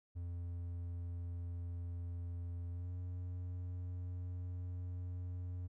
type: tone with pitch glide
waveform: triangle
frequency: 86.8 to 89.45 Hz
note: F2 to F2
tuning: -10 to +42 cents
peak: -38 dBFS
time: 0.15-5.68 s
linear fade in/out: 20 ms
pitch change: +52 cents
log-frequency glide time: 2.71-2.92 s
effects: none